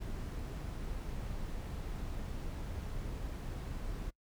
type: noise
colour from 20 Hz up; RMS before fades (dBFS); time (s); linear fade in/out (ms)
brown; -40; 0-4.11; 20
effects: noise-tail reverb RT60 0.1 s tail -24 dB re dry